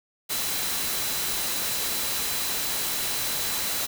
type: tone in noise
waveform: sine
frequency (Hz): 4008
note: B7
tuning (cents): +25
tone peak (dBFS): -36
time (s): 0.29-3.87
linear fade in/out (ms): 20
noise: white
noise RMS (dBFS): -28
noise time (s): 0.29-3.87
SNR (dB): -11
effects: none